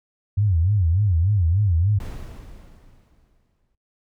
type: tone with vibrato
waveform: sine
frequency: 92.5 Hz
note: F#2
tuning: in tune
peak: -16 dBFS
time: 0.37-1.99 s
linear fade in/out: 10 ms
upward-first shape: sine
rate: 3.4 Hz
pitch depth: 240 cents each way
type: noise with exponential decay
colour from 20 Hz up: brown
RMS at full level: -30 dBFS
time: 2-3.75 s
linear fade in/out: 2 ms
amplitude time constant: 380 ms
effects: noise-tail reverb RT60 0.1 s tail -20 dB re dry